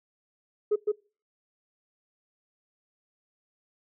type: tone with echo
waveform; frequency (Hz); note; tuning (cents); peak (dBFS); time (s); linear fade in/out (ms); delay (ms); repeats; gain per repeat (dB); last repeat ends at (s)
sine; 420.1; G#4; +20; -19; 0.71-0.76; 10; 160; 1; -2; 0.92
effects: noise-tail reverb RT60 0.4 s tail -26 dB re dry + tanh soft clip ceiling -18 dBFS